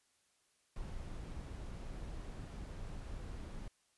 brown noise, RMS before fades -45 dBFS, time 0.76-3.68 s, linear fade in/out 2 ms, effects white hiss -75 dBFS RMS until 3.97 s + resampled to 24000 Hz

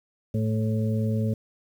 harmonic tone with a mistuned harmonic, 110 Hz, A2, in tune, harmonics 1 / 2 / 4 / 5, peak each -24 / -27 / -35 / -36 dBFS, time 0.34-1.34 s, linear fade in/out 5 ms, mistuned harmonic 4, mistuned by -24 cents, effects 9-bit

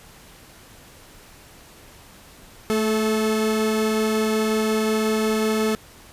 45% pulse tone pair together, 219.3 / 433.1 Hz, A3 / A4, -6 / -27 cents, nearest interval octave, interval 1179 cents, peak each -22 dBFS, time 2.7-5.75 s, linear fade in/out 0 ms, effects pink hiss -47 dBFS RMS until 6.12 s + resampled to 32000 Hz

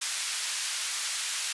white band-pass noise, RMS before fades -32 dBFS, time 0.01-1.53 s, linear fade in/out 10 ms, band 1500 to 9100 Hz, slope 12 dB/octave, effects resampled to 24000 Hz

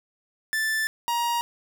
45% pulse tone pair in turn, 1760 / 945.3 Hz, A6 / A#5, 0 / +24 cents, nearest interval major seventh, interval 1076 cents, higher first, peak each -23 dBFS, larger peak neither, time 0.53-0.87 / 1.08-1.41 s, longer first, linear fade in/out 0 ms, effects none

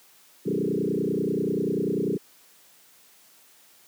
sine tone with frequency modulation, 293.7 Hz, D4, in tune, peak -22 dBFS, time 0.45-2.18 s, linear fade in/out 20 ms, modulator 30.2 Hz, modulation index 4.9, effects white hiss -56 dBFS RMS until 3.87 s + high-pass 150 Hz 12 dB/octave

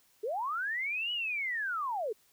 sine linear two-way sweep, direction up then down, 392 to 2960 to 392 Hz, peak -31 dBFS, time 0.23-2.13 s, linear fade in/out 10 ms, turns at 1.12 s, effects white hiss -67 dBFS RMS until 2.32 s

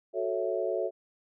sine chord, F# minor seventh, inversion none, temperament equal, 370 / 440 / 554.4 / 659.3 Hz, F#4 / A4 / C#5 / E5, 0 / 0 / 0 / 0 cents, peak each -33 dBFS, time 0.13-0.91 s, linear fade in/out 50 ms, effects none

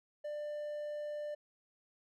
triangle tone, 594 Hz, D5, 20 cents sharp, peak -36 dBFS, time 0.24-1.35 s, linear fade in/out 10 ms, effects none

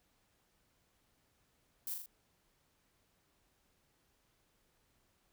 violet noise with echo, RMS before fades -40 dBFS, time 1.87-1.94 s, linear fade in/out 2 ms, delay 40 ms, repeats 3, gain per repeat -4 dB, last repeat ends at 2.06 s, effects pink hiss -75 dBFS RMS until 5.32 s

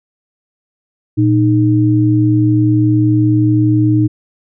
sine tone pair together, 116.54 / 308.5 Hz, A#2 / D#4, 0 / -15 cents, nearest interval octave + perfect fourth, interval 1685 cents, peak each -11 dBFS, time 1.17-4.08 s, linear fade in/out 20 ms, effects none

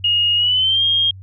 sine tone with pitch glide, 2864 to 3233 Hz, F7 to G#7, +43 to -47 cents, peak -13 dBFS, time 0.04-1.11 s, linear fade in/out 5 ms, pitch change +210 cents, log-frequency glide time 0.36-0.84 s, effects added 95 Hz sine -34 dBFS peak until 1.22 s

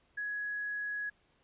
sine tone, 1674 Hz, G#6, 13 cents sharp, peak -34 dBFS, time 0.17-1.1 s, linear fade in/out 10 ms, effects pink hiss -70 dBFS RMS until 1.43 s + resampled to 8000 Hz

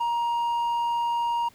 sine tone with hard clipping, 942 Hz, A#5, 18 cents sharp, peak -24 dBFS, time 0-1.49 s, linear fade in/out 10 ms, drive 3 dB, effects pink hiss -56 dBFS RMS until 1.54 s

